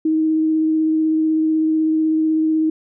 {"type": "tone with vibrato", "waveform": "sine", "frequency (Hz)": 315.4, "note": "D#4", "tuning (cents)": 24, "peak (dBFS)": -14, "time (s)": [0.05, 2.7], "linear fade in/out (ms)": 5, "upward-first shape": "sine", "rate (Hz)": 16, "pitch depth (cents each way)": 11, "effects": []}